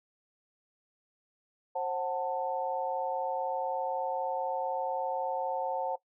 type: chord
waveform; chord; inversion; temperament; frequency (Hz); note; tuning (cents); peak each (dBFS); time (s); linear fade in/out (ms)
sine; F# diminished; second; just; 532.8 / 740 / 888; C5 / F#5 / A5; +31 / 0 / +16; -34; 1.75-5.96; 10
effects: noise-tail reverb RT60 0.1 s tail -18 dB re dry